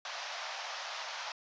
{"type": "band-pass noise", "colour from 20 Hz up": "pink", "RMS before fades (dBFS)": -41, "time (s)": [0.05, 1.32], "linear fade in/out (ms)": 2, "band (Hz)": [620, 6100], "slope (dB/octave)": 48, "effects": ["resampled to 16000 Hz"]}